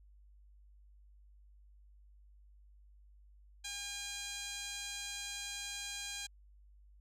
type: tone with band-pass filter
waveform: 15% pulse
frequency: 809 Hz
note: G#5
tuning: 46 cents flat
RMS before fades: -43 dBFS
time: 3.64-6.27 s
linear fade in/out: 10 ms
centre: 5600 Hz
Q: 2.8
effects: added 50 Hz sine -58 dBFS peak until 7 s